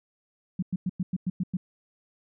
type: tone bursts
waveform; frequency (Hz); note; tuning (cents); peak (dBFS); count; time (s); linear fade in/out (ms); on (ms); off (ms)
sine; 182.4; F#3; -24; -24; 8; 0.59-1.57; 5; 35; 100
effects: none